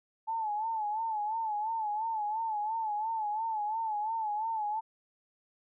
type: tone with vibrato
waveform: sine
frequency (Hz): 869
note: A5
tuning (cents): -22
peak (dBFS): -30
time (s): 0.27-4.81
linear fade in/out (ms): 20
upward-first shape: sine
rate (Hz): 2.9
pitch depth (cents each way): 82
effects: none